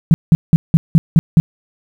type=tone bursts; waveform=sine; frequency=162.7 Hz; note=E3; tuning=22 cents flat; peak=-3 dBFS; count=7; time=0.11-1.4 s; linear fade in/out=0 ms; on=30 ms; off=180 ms; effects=7-bit